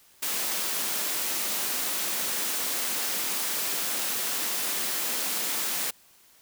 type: high-pass noise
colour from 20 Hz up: white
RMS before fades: -29 dBFS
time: 0.22-5.91 s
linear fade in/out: 10 ms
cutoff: 170 Hz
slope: 48 dB/octave
effects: white hiss -58 dBFS RMS until 6.41 s